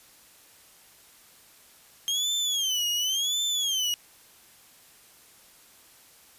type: tone with vibrato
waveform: 30% pulse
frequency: 3193 Hz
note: G7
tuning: 31 cents sharp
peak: -22 dBFS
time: 2.08-3.94 s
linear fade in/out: 0 ms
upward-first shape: sine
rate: 0.92 Hz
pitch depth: 180 cents each way
effects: white hiss -55 dBFS RMS until 6.38 s + resampled to 32000 Hz